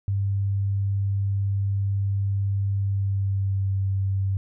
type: tone with pitch glide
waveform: sine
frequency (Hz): 99 to 97.02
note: G2 to G2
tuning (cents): +18 to -17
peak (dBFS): -21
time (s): 0.08-4.37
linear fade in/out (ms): 0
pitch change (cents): -35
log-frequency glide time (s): 2.77-3.74
effects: none